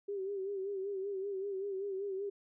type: tone with vibrato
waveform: sine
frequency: 392.2 Hz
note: G4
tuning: 1 cent sharp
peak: -35 dBFS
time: 0.08-2.3 s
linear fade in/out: 10 ms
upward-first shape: sine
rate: 5.2 Hz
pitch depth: 67 cents each way
effects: none